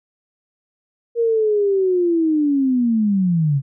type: linear sweep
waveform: sine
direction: down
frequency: 472.4 to 132.3 Hz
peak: -14 dBFS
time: 1.15-3.62 s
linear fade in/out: 50 ms
effects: none